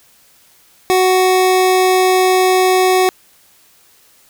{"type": "tone", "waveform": "25% pulse", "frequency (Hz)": 371.3, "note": "F#4", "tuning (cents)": 6, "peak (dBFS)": -6, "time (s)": [0.9, 3.09], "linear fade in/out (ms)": 0, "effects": ["white hiss -50 dBFS RMS until 4.29 s"]}